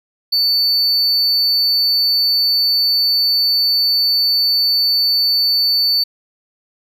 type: tone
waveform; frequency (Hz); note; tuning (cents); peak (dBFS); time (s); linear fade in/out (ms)
triangle; 4500; C#8; +25; -11; 0.32-6.04; 10
effects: none